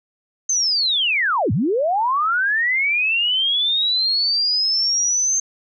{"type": "linear two-way sweep", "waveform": "sine", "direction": "down then up", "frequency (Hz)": [6350, 89.1, 6350], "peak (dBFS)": -16, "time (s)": [0.49, 5.4], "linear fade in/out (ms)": 5, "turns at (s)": 1.52, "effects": []}